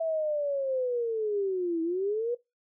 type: linear two-way sweep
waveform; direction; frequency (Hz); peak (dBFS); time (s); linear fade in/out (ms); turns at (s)
sine; down then up; 659.3 to 322.7 to 491.2; -26; 0-2.35; 10; 1.82
effects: noise-tail reverb RT60 0.2 s tail -19 dB re dry